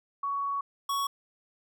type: tone pair in turn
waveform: sine / square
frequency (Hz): 1120 / 1115.4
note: C#6 / C#6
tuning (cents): +18 / +10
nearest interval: unison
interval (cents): 8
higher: first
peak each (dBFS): -28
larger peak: neither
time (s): 0.23-0.61 / 0.89-1.07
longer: first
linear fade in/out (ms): 5
effects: none

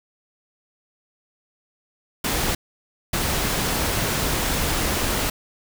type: noise bursts at uneven times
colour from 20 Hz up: pink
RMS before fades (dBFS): -23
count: 2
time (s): 2.24-2.55 / 3.13-5.3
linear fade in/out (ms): 5
effects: none

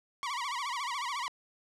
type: tone with vibrato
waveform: sawtooth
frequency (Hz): 1046.5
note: C6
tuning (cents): 0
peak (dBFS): -29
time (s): 0.23-1.28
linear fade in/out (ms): 0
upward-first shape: sine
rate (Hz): 14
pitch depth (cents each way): 180
effects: low-pass 7000 Hz 12 dB/octave

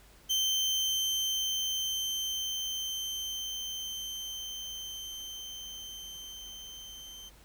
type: tone with level ramp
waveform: 30% pulse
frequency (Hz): 3109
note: G7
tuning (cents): -15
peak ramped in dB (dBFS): -23 to -42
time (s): 0.29-7.3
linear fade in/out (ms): 20
effects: added 50 Hz sine -57 dBFS peak until 7.44 s + pink hiss -59 dBFS RMS until 7.44 s

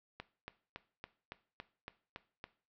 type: click train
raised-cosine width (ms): 0.3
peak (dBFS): -27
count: 9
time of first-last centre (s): 0.2-2.441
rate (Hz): 3.57
effects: noise-tail reverb RT60 0.4 s tail -17 dB re dry + low-pass 5000 Hz 12 dB/octave

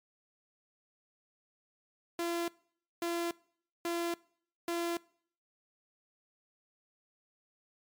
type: tone bursts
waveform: sawtooth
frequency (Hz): 341.1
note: F4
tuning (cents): -41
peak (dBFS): -28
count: 4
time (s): 2.19-4.97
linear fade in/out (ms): 2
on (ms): 290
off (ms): 540
effects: noise-tail reverb RT60 0.6 s tail -24 dB re dry + MP3 96 kbps

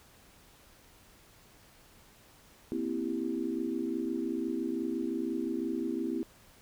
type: chord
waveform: sine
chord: C dominant seventh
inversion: third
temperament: equal with one note detuned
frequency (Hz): 235.8 / 261.6 / 329.6 / 392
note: Bb3 / C4 / E4 / G4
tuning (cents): +20 / 0 / 0 / 0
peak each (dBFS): -38 / -35 / -34 / -39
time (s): 2.72-6.23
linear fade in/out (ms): 0
effects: pink hiss -59 dBFS RMS until 6.61 s

